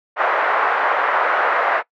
white band-pass noise, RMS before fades -18 dBFS, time 0.16-1.83 s, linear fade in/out 50 ms, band 520 to 1600 Hz, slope 24 dB/octave, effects noise-tail reverb RT60 0.1 s tail -21 dB re dry

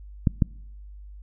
clicks, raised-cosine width 5 ms, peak -6 dBFS, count 2, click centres 0.272 / 0.422 s, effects noise-tail reverb RT60 0.8 s tail -25 dB re dry + added 50 Hz sine -40 dBFS peak until 1.22 s

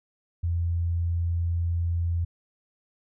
sine tone, 85.2 Hz, F2, 42 cents flat, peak -23 dBFS, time 0.43-2.25 s, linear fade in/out 10 ms, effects none

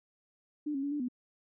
sine tone with pitch steps, 297.7 / 272.8 / 284.3 / 293.9 / 249 Hz, D4 / C#4 / C#4 / D4 / B3, +24 / -28 / +44 / +1 / +14 cents, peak -31 dBFS, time 0.66-1.085 s, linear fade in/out 10 ms, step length 85 ms, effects none

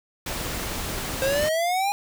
pink noise, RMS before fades -30 dBFS, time 0.26-1.49 s, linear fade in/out 5 ms
square exponential sweep, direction up, 526 to 822 Hz, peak -22 dBFS, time 1.22-1.92 s, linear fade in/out 0 ms
effects none

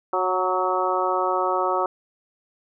harmonic tone with a mistuned harmonic, 184.1 Hz, F#3, 8 cents flat, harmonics 2 / 3 / 4 / 5 / 6 / 7, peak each -27 / -27 / -27 / -27 / -27 / -27 dBFS, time 0.13-1.86 s, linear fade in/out 2 ms, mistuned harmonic 6, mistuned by +30 cents, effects none

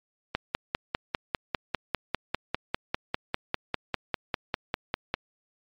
click train, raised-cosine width 0.3 ms, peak -9 dBFS, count 25, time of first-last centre 0.35-5.14 s, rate 5.01 Hz, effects low-pass 5000 Hz 12 dB/octave + MP3 96 kbps

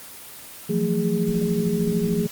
sine tone cluster, 167.7 / 181 / 222.4 / 412.9 Hz, E3 / F#3 / A3 / G#4, +30 / -38 / +19 / -10 cents, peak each -25 dBFS, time 0.69-2.27 s, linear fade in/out 10 ms, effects white hiss -40 dBFS RMS until 2.31 s + Opus 24 kbps

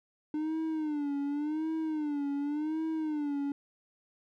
triangle tone with vibrato, 300.7 Hz, D4, 41 cents sharp, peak -28 dBFS, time 0.34-3.52 s, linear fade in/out 2 ms, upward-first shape sine, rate 0.89 Hz, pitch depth 110 cents each way, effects none

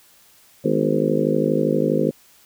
harmonic tone with a mistuned harmonic, 52.4 Hz, G#1, 16 cents sharp, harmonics 3 / 4 / 5 / 6 / 7 / 8 / 9 / 10, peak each -25 / -25 / -25 / -25 / -25 / -25 / -25 / -25 dBFS, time 0.64-2.11 s, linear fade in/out 10 ms, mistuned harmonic 5, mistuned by -75 cents, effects white hiss -53 dBFS RMS until 2.45 s

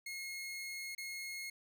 sawtooth tone with dropouts, 2159 Hz, C#7, 46 cents flat, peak -38 dBFS, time 0.06-1.5 s, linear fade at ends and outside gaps 5 ms, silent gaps 0.95-0.979 s, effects none

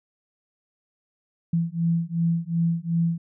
sine beating tone pair, 166.3 / 169 Hz, E3 / E3, +16 / +43 cents, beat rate 2.7 Hz, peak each -24 dBFS, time 1.53-3.18 s, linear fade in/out 5 ms, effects none

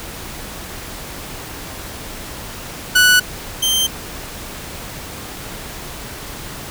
sawtooth tone pair in turn, 1480 / 3136 Hz, F#6 / G7, 0 / 0 cents, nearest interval octave + minor second, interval 1300 cents, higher second, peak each -5 / -11 dBFS, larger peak first, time 2.95-3.2 / 3.62-3.87 s, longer neither, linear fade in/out 10 ms, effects pink hiss -31 dBFS RMS until 6.7 s

